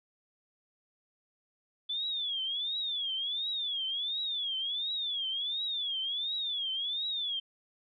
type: tone with vibrato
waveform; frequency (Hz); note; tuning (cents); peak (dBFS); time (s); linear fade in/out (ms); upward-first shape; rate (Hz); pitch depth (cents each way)
sine; 3453; A7; -33; -31; 1.89-7.4; 10; triangle; 1.4; 210
effects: none